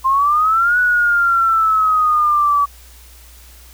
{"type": "exponential two-way sweep", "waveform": "sine", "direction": "up then down", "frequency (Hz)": [1046.5, 1480, 1140], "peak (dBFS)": -11, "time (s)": [0.04, 2.66], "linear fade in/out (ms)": 20, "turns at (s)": 0.79, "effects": ["added 60 Hz sine -41 dBFS peak until 3.73 s", "white hiss -45 dBFS RMS until 3.73 s"]}